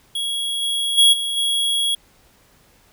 square tone with level steps, 3322 Hz, G#7, in tune, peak -22 / -20 / -10 / -22 / -18 dBFS, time 0.15-1.95 s, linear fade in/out 5 ms, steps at 0.61 / 0.97 / 1.12 / 1.36 s, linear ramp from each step 20 ms, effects pink hiss -55 dBFS RMS until 2.92 s

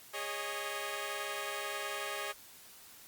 10% pulse chord, Ab suspended fourth, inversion none, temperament equal with one note detuned, 411.2 / 554.4 / 622.3 Hz, Ab4 / Db5 / Eb5, -17 / 0 / 0 cents, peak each -33 dBFS, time 0.13-2.33 s, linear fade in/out 20 ms, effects white hiss -55 dBFS RMS until 3.07 s + Opus 48 kbps

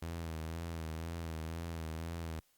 sawtooth tone with vibrato, 82 Hz, E2, 9 cents flat, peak -35 dBFS, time 0.02-2.4 s, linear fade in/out 5 ms, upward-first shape sine, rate 2 Hz, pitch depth 53 cents each way, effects white hiss -72 dBFS RMS until 2.57 s + Opus 48 kbps

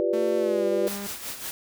sine chord, G dominant seventh, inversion third, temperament equal, 349.2 / 392 / 493.9 / 587.3 Hz, F4 / G4 / B4 / D5, 0 / 0 / 0 / 0 cents, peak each -27 dBFS, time 0-0.88 s, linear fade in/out 0 ms
sawtooth tone with pitch glide, 223.4 to 201.3 Hz, A3 to G3, +27 to +46 cents, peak -29 dBFS, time 0.13-1.07 s, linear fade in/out 5 ms, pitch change -181 cents, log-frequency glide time 0.37-0.66 s
white noise with tremolo, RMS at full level -33 dBFS, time 0.87-1.51 s, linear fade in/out 0 ms, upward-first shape sine, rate 5.4 Hz, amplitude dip 60%
effects none

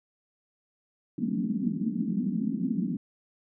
white band-pass noise, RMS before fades -29 dBFS, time 1.18-2.97 s, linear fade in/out 5 ms, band 180 to 260 Hz, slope 48 dB/octave, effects none

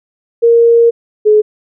sine tone pair in turn, 466.2 / 425.1 Hz, A#4 / G#4, 0 / +40 cents, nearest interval major second, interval 160 cents, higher first, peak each -4 dBFS, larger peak neither, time 0.42-0.91 / 1.25-1.42 s, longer first, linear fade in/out 20 ms, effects none

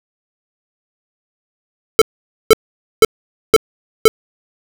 square tone bursts, 441.4 Hz, A4, 5 cents sharp, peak -3 dBFS, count 5, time 1.99-4.08 s, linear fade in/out 0 ms, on 26 ms, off 490 ms, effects none

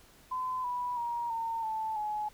sine tone with pitch steps, 1020 / 982.4 / 946.2 / 911.3 / 877.8 / 845.4 Hz, C6 / B5 / A#5 / A#5 / A5 / G#5, -44 / -9 / +26 / -39 / -4 / +31 cents, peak -31 dBFS, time 0.31-2.29 s, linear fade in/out 10 ms, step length 330 ms, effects pink hiss -59 dBFS RMS until 2.33 s

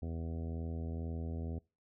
harmonic tone, 82.1 Hz, E2, 6 cents flat, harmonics 1 / 2 / 3 / 4 / 5 / 6 / 7 / 8 / 9, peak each -38 / -45 / -45 / -53 / -52 / -54 / -58 / -57 / -60 dBFS, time 0.02-1.59 s, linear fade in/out 5 ms, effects noise-tail reverb RT60 0.3 s tail -25 dB re dry

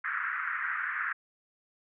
pink band-pass noise, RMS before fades -33 dBFS, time 0.04-1.13 s, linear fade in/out 10 ms, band 1300 to 1900 Hz, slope 48 dB/octave, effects none

